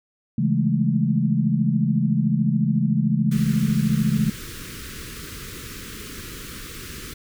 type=chord; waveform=sine; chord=A major seventh; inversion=first; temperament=just; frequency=137.5 / 165 / 206.2 / 220 Hz; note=C#3 / E3 / G#3 / A3; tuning=-14 / +2 / -12 / 0 cents; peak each=-23 dBFS; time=0.38-4.3 s; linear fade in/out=5 ms
type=band-stop noise; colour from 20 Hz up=pink; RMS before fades=-36 dBFS; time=3.31-7.14 s; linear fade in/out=10 ms; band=470 to 1200 Hz; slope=48 dB/octave
effects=none